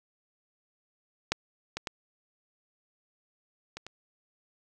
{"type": "clicks", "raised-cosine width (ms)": 0.2, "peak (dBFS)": [-8, -16, -16, -22, -25], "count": 5, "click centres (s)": [1.32, 1.77, 1.872, 3.77, 3.866], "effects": []}